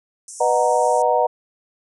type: band-pass noise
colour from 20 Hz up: white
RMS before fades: -37 dBFS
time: 0.28-1.02 s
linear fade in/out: 2 ms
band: 5600 to 9900 Hz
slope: 96 dB/octave
type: chord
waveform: sine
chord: B major seventh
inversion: none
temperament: equal with one note detuned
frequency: 493.9 / 612.6 / 740 / 932.3 Hz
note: B4 / D#5 / F#5 / A#5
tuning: 0 / -27 / 0 / 0 cents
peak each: -20 dBFS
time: 0.4-1.27 s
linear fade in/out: 10 ms
effects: none